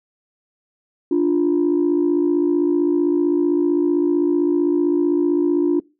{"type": "tone pair together", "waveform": "sine", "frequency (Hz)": [293.7, 349.3], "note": ["D4", "F4"], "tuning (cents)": [0, 0], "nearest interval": "minor third", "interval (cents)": 300, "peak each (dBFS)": -16, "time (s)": [1.11, 5.8], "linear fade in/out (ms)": 5, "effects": ["noise-tail reverb RT60 0.3 s tail -24 dB re dry", "tanh soft clip ceiling -10 dBFS"]}